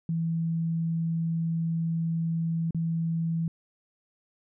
sine tone with dropouts, 164.81 Hz, E3, in tune, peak -25 dBFS, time 0.09-3.48 s, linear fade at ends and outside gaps 2 ms, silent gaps 2.708-2.746 s, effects none

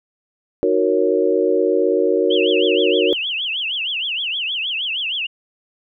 sine chord, D# minor seventh, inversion none, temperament equal, 311.1 / 370 / 466.2 / 554.4 Hz, D#4 / F#4 / A#4 / C#5, 0 / 0 / 0 / 0 cents, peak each -22 / -18 / -18 / -21 dBFS, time 0.63-3.13 s, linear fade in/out 0 ms
sine tone with vibrato, 2960 Hz, F#7, in tune, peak -20 dBFS, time 2.3-5.27 s, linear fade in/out 10 ms, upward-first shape triangle, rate 6.4 Hz, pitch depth 280 cents each way
effects none

